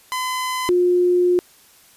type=tone pair in turn; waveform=sawtooth / sine; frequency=1017 / 356.7 Hz; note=C6 / F4; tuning=-50 / +37 cents; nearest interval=octave + tritone; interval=1813 cents; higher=first; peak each=-18 / -13 dBFS; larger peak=second; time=0.12-0.69 / 0.69-1.39 s; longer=second; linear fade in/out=0 ms; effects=white hiss -51 dBFS RMS until 1.96 s + resampled to 32000 Hz